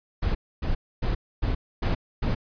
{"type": "noise bursts", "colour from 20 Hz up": "brown", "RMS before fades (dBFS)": -24, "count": 6, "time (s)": [0.22, 2.35], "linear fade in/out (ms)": 10, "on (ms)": 130, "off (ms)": 270, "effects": ["resampled to 11025 Hz"]}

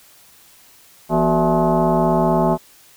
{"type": "tone with frequency modulation", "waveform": "sine", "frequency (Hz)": 243.9, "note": "B3", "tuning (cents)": -21, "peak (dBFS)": -13, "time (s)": [1.09, 2.58], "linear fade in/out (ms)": 50, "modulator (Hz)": 206, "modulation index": 3.5, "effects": ["white hiss -49 dBFS RMS until 2.96 s"]}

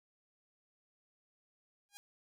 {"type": "tone with exponential growth", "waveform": "5% pulse", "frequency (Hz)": 813, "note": "G#5", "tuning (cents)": -37, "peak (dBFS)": -34, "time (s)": [1.89, 1.97], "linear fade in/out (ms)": 0, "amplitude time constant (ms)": 17, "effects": []}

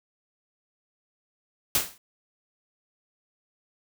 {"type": "noise with exponential decay", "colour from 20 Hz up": "white", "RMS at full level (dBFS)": -19, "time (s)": [1.75, 1.98], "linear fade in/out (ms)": 2, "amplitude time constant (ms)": 48, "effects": []}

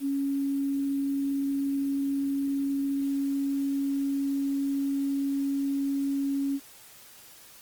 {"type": "tone with quantisation", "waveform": "sine", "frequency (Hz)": 277.2, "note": "C#4", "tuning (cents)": 0, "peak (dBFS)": -25, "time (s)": [0, 6.6], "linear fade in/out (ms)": 50, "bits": 9, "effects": ["white hiss -51 dBFS RMS until 7.61 s", "Opus 24 kbps"]}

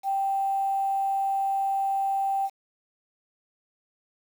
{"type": "tone with quantisation", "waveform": "sine", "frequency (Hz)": 783, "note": "G5", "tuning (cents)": -2, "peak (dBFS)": -23, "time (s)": [0.03, 2.5], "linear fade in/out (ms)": 50, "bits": 8, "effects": []}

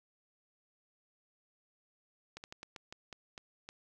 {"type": "slowing click train", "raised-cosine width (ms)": 0.2, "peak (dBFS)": -28, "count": 9, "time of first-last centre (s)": [2.37, 3.689], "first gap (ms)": 69, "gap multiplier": 1.24, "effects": []}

